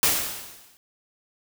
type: noise with exponential decay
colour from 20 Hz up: white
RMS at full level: -18 dBFS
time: 0.03-0.77 s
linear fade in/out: 0 ms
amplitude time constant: 160 ms
effects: none